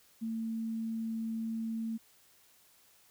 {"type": "tone", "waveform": "sine", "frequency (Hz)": 224.8, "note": "A3", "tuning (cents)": 37, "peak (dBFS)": -33, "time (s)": [0.21, 1.98], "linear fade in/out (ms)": 20, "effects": ["white hiss -64 dBFS RMS until 3.1 s"]}